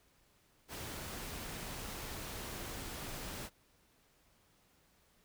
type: noise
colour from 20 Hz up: pink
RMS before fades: -44 dBFS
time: 0.68-3.5 s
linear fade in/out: 50 ms
effects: pink hiss -70 dBFS RMS until 5.24 s